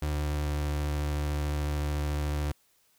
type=tone with pitch glide; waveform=35% pulse; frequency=74.5 to 73.86 Hz; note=D2 to D2; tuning=+25 to +10 cents; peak=-26 dBFS; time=0.02-2.52 s; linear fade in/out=5 ms; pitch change=-15 cents; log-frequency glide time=0.12-0.53 s; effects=white hiss -67 dBFS RMS until 2.98 s